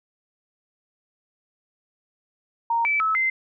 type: tone with pitch steps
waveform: sine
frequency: 928 / 2312 / 1299 / 2074 Hz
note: A#5 / D7 / E6 / C7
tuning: -8 / -28 / -26 / -16 cents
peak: -19 dBFS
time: 2.7-3.3 s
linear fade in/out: 5 ms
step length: 150 ms
effects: none